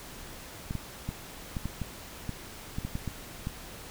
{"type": "clicks", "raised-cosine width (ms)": 5, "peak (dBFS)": -20, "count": 12, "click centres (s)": [0.709, 0.753, 1.09, 1.568, 1.656, 1.817, 2.293, 2.785, 2.85, 2.954, 3.077, 3.471], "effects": ["pink hiss -45 dBFS RMS until 3.9 s"]}